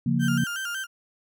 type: chord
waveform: sine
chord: Bb minor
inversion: first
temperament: just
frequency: 139.85 / 174.81 / 233.1 Hz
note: Db3 / F3 / Bb3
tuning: +16 / +2 / 0 cents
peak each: -25 / -26 / -24 dBFS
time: 0.06-0.44 s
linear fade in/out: 5 ms
type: tone with vibrato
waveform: 35% pulse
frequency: 1480 Hz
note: F#6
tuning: in tune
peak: -27 dBFS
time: 0.19-0.87 s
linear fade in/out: 50 ms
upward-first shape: square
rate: 5.4 Hz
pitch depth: 89 cents each way
effects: none